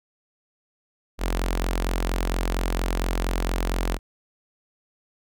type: tone with notch filter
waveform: sawtooth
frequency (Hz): 44.32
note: F1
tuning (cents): +26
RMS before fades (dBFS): -25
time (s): 1.18-3.99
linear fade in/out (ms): 50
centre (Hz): 110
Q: 0.55
effects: none